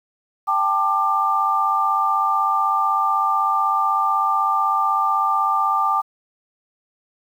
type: chord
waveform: sine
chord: G suspended second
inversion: none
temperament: equal with one note detuned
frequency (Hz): 784 / 880 / 1189.7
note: G5 / A5 / D6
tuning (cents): 0 / 0 / +22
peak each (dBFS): -23 / -23 / -18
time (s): 0.47-6.02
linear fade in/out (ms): 20
effects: 8-bit